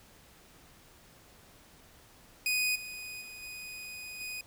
sawtooth tone with level steps, 2489 Hz, D#7, in tune, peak -24 / -37 / -41 / -38 / -34 dBFS, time 2.46-4.41 s, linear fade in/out 2 ms, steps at 2.75 / 3.21 / 3.42 / 4.2 s, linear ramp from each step 10 ms, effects pink hiss -58 dBFS RMS until 4.46 s

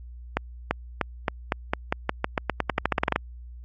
accelerating click train, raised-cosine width 0.5 ms, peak -7 dBFS, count 21, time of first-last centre 0.37-3.16 s, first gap 340 ms, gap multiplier 0.89, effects added 60 Hz sine -39 dBFS peak until 3.64 s + AAC 32 kbps

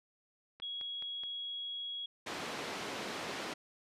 click train, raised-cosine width 0.3 ms, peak -35 dBFS, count 4, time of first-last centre 0.6-1.236 s, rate 4.72 Hz
sine tone, 3322 Hz, G#7, in tune, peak -38 dBFS, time 0.62-2.06 s, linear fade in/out 5 ms
pink band-pass noise, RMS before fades -41 dBFS, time 2.26-3.54 s, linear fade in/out 10 ms, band 260 to 4800 Hz, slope 12 dB/octave
effects resampled to 32000 Hz

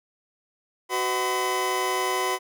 25% pulse tone cluster, 373.7 / 505 / 633 / 1010 Hz, F#4 / B4 / D#5 / B5, +17 / +39 / +30 / +39 cents, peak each -24 / -29 / -33 / -24 dBFS, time 0.89-2.39 s, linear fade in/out 50 ms, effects none

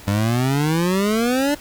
25% pulse exponential sweep, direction up, 98 to 297.7 Hz, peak -13 dBFS, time 0.07-1.55 s, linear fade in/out 10 ms, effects pink hiss -41 dBFS RMS until 1.6 s

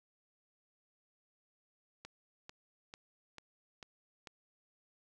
click train, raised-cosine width 0.2 ms, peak -30 dBFS, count 6, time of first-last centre 2.05-4.272 s, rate 2.25 Hz, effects none

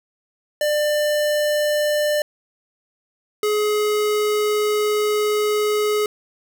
square tone pair in turn, 596 / 421.4 Hz, D5 / G#4, +25 / +25 cents, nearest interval tritone, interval 600 cents, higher first, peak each -18 dBFS, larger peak neither, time 0.61-2.22 / 3.43-6.06 s, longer second, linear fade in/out 2 ms, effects none

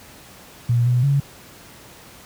sine tone with pitch steps, 119.5 / 123.3 / 140.2 Hz, A#2 / B2 / C#3, +43 / -2 / +20 cents, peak -14 dBFS, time 0.69-1.2 s, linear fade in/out 5 ms, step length 170 ms, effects pink hiss -44 dBFS RMS until 2.25 s + high-pass 60 Hz 12 dB/octave

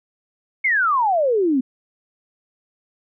sine exponential sweep, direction down, 2222 to 246.9 Hz, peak -15 dBFS, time 0.64-1.61 s, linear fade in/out 10 ms, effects none

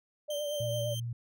sine tone with vibrato, 587.3 Hz, D5, in tune, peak -32 dBFS, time 0.28-0.95 s, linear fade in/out 20 ms, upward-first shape triangle, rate 8.8 Hz, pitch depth 50 cents each way
sawtooth tone with tremolo, 3136 Hz, G7, in tune, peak -35 dBFS, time 0.3-1 s, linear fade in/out 5 ms, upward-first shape sine, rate 4.8 Hz, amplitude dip 30%
sine tone, 118.3 Hz, A#2, 26 cents sharp, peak -33 dBFS, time 0.6-1.13 s, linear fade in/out 5 ms
effects none

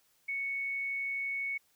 sine tone, 2217 Hz, C#7, in tune, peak -32 dBFS, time 0.28-1.58 s, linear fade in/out 10 ms, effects white hiss -70 dBFS RMS until 1.75 s

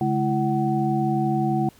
sine tone cluster, 140.7 / 212.3 / 334.7 / 751 Hz, C#3 / G#3 / E4 / F#5, +26 / +38 / +26 / +26 cents, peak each -25 dBFS, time 0.01-1.69 s, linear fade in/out 2 ms, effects pink hiss -54 dBFS RMS until 1.79 s

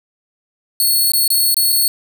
5% pulse tone with dropouts, 4383 Hz, C#8, 20 cents flat, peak -5 dBFS, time 0.8-1.88 s, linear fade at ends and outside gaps 1 ms, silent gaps 1.119-1.135 / 1.278-1.303 / 1.544-1.567 / 1.722-1.726 s, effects none

